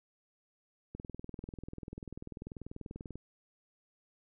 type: click train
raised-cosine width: 3 ms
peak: -30 dBFS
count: 46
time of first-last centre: 0.95-3.156 s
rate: 20.4 Hz
effects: none